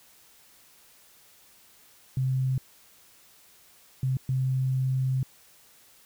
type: tone bursts at uneven times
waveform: sine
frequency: 130.81 Hz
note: C3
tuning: in tune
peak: -23 dBFS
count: 3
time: 2.17-2.58 / 4.03-4.17 / 4.29-5.23 s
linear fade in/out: 2 ms
effects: white hiss -57 dBFS RMS until 6.05 s